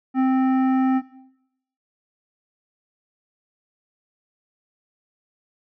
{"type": "tone with hard clipping", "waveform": "sine", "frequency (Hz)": 261.6, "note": "C4", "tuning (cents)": 0, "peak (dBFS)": -18, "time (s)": [0.14, 1.02], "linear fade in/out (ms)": 50, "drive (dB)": 13, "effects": ["noise-tail reverb RT60 0.8 s tail -17 dB re dry", "low-pass 2000 Hz 12 dB/octave"]}